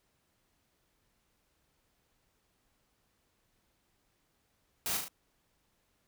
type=noise with echo; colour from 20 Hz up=white; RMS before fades=-34 dBFS; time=4.86-4.97 s; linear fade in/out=0 ms; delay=37 ms; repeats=3; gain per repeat=-4 dB; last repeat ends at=5.081 s; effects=pink hiss -75 dBFS RMS until 6.07 s